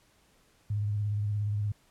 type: tone with vibrato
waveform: sine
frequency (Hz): 103.83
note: G#2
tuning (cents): 0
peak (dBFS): -27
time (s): 0.7-1.72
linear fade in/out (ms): 5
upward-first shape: sine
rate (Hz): 17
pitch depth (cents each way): 37
effects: pink hiss -65 dBFS RMS until 1.9 s + low-pass 12000 Hz 12 dB/octave

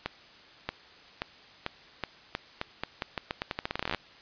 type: accelerating click train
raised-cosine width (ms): 0.3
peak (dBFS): -14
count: 26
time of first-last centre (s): 0.06-3.947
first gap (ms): 630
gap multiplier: 0.84
effects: white hiss -53 dBFS RMS until 4.21 s + resampled to 11025 Hz

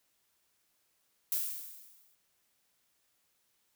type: noise with exponential decay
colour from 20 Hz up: violet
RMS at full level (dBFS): -30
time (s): 1.32-2.15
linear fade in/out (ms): 1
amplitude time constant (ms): 180
effects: white hiss -75 dBFS RMS until 3.75 s

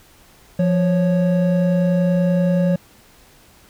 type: tone pair together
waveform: triangle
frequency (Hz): 174.4 / 553.7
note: F3 / C#5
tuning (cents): -2 / -2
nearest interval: octave + minor sixth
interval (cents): 2000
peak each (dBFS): -13 / -19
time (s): 0.59-2.76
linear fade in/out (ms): 5
effects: pink hiss -50 dBFS RMS until 3.69 s

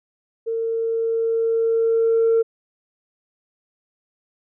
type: tone with level ramp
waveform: sine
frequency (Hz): 454.9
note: A#4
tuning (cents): -42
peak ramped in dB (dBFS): -21 to -12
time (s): 0.46-2.43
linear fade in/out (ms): 20
effects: tanh soft clip ceiling -11 dBFS

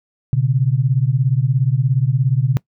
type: beating tone pair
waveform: sine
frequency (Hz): 123.3 / 140.3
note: B2 / C#3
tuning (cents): -2 / +21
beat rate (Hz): 17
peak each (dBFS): -16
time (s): 0.33-2.57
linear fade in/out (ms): 0
effects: noise-tail reverb RT60 0.1 s tail -22 dB re dry

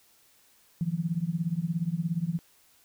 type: tone with tremolo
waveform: sine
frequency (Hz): 167.8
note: E3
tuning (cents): +31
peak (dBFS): -22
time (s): 0.81-2.39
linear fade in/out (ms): 0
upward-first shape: triangle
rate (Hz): 17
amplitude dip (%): 100
effects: white hiss -62 dBFS RMS until 2.84 s

